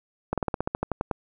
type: slowing click train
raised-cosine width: 1 ms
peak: -11 dBFS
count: 12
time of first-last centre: 0.33-1.112 s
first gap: 47 ms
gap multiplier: 1.08
effects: none